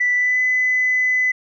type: tone with pitch glide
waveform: sine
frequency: 1975.5 to 2010 Hz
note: B6 to B6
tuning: 0 to +30 cents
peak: -14 dBFS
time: 0-1.32 s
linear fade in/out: 10 ms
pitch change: +30 cents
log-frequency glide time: 0.15-0.4 s
effects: tanh soft clip ceiling -10 dBFS